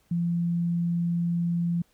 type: tone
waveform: sine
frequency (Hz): 171.3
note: F3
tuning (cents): -33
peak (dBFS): -23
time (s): 0.11-1.82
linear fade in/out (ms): 5
effects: pink hiss -66 dBFS RMS until 1.93 s